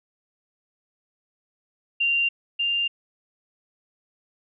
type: tone pair in turn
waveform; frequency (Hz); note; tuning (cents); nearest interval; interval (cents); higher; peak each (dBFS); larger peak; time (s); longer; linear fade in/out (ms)
sine; 2776 / 2794; F7 / F7; -11 / 0; unison; 11; second; -19 / -21; first; 2-2.29 / 2.59-2.88; neither; 10
effects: none